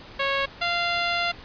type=tone pair in turn; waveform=10% pulse; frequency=550 / 693 Hz; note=C#5 / F5; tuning=-14 / -14 cents; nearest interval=major third; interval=400 cents; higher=second; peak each=-14 dBFS; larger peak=neither; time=0.19-0.46 / 0.61-1.32 s; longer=second; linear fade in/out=10 ms; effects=pink hiss -44 dBFS RMS until 1.44 s + resampled to 11025 Hz